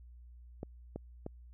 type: clicks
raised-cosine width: 2 ms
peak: -26 dBFS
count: 3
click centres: 0.631 / 0.96 / 1.264 s
effects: added 60 Hz sine -51 dBFS peak until 1.53 s